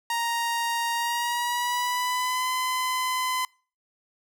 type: tone with pitch glide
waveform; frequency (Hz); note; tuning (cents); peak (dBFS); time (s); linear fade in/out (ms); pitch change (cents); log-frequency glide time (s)
sawtooth; 934 to 1018.5; A#5 to C6; +3 to -47; -21; 0.1-3.45; 2; +150; 0.93-2.5
effects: noise-tail reverb RT60 0.4 s tail -26 dB re dry